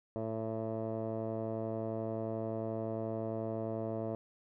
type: tone with low-pass filter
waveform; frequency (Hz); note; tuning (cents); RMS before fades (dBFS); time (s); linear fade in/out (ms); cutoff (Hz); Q
15% pulse; 111.4; A2; +22; -37; 0.16-4.15; 0; 670; 9.3
effects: none